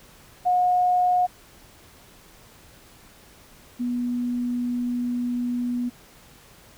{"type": "tone pair in turn", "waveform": "sine", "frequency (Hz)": [723, 243.9], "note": ["F#5", "B3"], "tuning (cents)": [-40, -21], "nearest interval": "octave + perfect fifth", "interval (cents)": 1881, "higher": "first", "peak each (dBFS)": [-17, -23], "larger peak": "first", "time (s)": [[0.45, 1.27], [3.79, 5.9]], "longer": "second", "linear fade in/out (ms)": 20, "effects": ["pink hiss -51 dBFS RMS until 6.77 s"]}